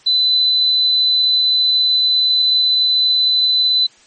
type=tone; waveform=sine; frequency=4012 Hz; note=B7; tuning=26 cents sharp; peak=-11 dBFS; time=0.06-3.87 s; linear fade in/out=10 ms; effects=white hiss -49 dBFS RMS until 4.06 s + MP3 32 kbps